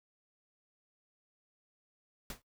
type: noise with exponential decay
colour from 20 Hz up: pink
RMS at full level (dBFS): -38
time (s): 2.3-2.42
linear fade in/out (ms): 2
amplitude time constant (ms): 26
effects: noise-tail reverb RT60 0.1 s tail -18 dB re dry